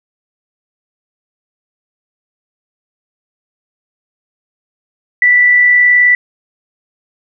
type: tone with amplitude modulation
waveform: sine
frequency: 1970 Hz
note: B6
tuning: 5 cents flat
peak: -4 dBFS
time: 5.22-6.15 s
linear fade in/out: 2 ms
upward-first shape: sine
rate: 59.3 Hz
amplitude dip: 25%
effects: none